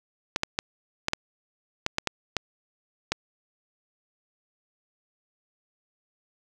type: clicks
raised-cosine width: 0.2 ms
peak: -7 dBFS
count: 10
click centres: 0.361 / 0.434 / 0.589 / 1.084 / 1.134 / 1.864 / 1.984 / 2.073 / 2.367 / 3.12 s
effects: none